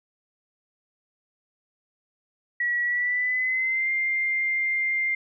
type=tone with pitch glide; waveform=sine; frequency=1928 to 2102 Hz; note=B6 to C7; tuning=-42 to +7 cents; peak=-22 dBFS; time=2.6-5.15 s; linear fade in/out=5 ms; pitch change=+149 cents; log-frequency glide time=2.83-3.91 s; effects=none